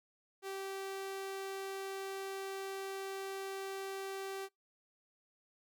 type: tone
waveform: sawtooth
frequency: 388.2 Hz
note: G4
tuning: 17 cents flat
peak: -36 dBFS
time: 0.42-4.49 s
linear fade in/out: 50 ms
effects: noise-tail reverb RT60 0.2 s tail -26 dB re dry